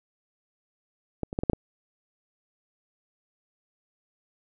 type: clicks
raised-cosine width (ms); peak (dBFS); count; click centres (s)
2; -15 / -21 / -12 / -14 / -7 / -12; 6; 1.233 / 1.329 / 1.389 / 1.435 / 1.498 / 1.533
effects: none